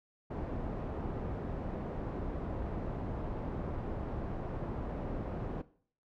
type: low-pass noise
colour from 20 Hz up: pink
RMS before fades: -38 dBFS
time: 0.3-5.62 s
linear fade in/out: 10 ms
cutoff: 720 Hz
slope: 12 dB/octave
effects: noise-tail reverb RT60 0.5 s tail -17 dB re dry